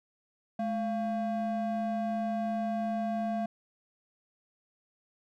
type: ring-modulated tone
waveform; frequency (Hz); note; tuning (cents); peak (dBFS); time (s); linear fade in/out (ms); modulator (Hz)
triangle; 451.4; A4; +44; -24; 0.59-3.46; 5; 238
effects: none